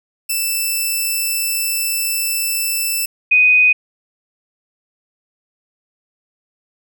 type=tone pair in turn; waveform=5% pulse / sine; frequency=2646 / 2494 Hz; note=E7 / D#7; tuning=+6 / +3 cents; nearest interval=minor second; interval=103 cents; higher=first; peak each=-8 dBFS; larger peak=neither; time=0.29-3.06 / 3.31-3.73 s; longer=first; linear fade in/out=10 ms; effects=none